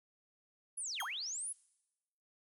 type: linear two-way sweep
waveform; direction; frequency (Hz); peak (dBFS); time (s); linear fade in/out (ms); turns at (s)
sine; down then up; 10720 to 722 to 10720; -38; 0.77-1.53; 10; 1.03
type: tone with exponential decay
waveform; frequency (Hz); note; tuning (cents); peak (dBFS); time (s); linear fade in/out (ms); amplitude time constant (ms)
sawtooth; 3226; G7; +49; -32; 1-1.13; 2; 28
effects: noise-tail reverb RT60 1.0 s tail -24 dB re dry